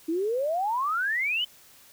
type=exponential sweep; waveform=sine; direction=up; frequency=311.1 to 3100 Hz; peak=-24 dBFS; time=0.08-1.45 s; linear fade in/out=10 ms; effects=white hiss -54 dBFS RMS until 1.92 s